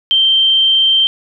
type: tone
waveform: sine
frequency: 3136 Hz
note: G7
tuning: in tune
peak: -8 dBFS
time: 0.11-1.07 s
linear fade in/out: 0 ms
effects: none